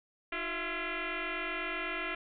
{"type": "tone with frequency modulation", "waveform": "sine", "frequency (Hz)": 364, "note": "F#4", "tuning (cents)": -28, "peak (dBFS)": -33, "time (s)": [0.32, 2.15], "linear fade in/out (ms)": 5, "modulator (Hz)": 340, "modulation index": 7.5, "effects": []}